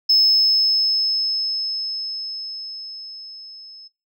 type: tone with level ramp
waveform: sine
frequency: 5200 Hz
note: E8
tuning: 24 cents flat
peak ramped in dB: -10 to -40 dBFS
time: 0.09-3.88 s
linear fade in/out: 10 ms
effects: noise-tail reverb RT60 0.3 s tail -20 dB re dry + tanh soft clip ceiling -9 dBFS